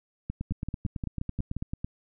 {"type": "two click trains", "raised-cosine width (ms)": 5, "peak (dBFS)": [-19, -19], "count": [15, 7], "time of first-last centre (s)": [[0.3, 1.845], [0.51, 1.566]], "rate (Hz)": [9.06, 5.68], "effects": []}